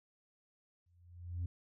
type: tone with exponential growth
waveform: sine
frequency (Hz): 87.31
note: F2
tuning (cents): 0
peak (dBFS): -31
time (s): 0.86-1.46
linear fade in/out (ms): 5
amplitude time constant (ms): 130
effects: tanh soft clip ceiling -33 dBFS